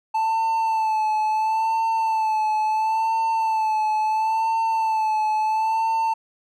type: tone with vibrato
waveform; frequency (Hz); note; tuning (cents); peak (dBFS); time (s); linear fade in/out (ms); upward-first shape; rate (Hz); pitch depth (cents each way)
triangle; 880; A5; 0; -17; 0.14-6.14; 10; sine; 0.73; 38
effects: none